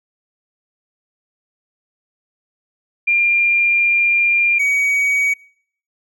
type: tone pair in turn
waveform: sine / triangle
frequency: 2395 / 2259 Hz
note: D7 / C#7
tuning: +33 / +32 cents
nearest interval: minor second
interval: 101 cents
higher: first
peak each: -12 dBFS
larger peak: neither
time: 3.07-4.59 / 4.59-5.34 s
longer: first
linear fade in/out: 10 ms
effects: noise-tail reverb RT60 0.6 s tail -24 dB re dry